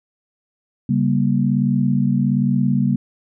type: chord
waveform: sine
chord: G diminished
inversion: second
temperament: equal with one note detuned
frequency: 138.59 / 196 / 237.2 Hz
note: Db3 / G3 / Bb3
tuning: 0 / 0 / +30 cents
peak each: -19 dBFS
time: 0.89-2.96 s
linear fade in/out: 5 ms
effects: none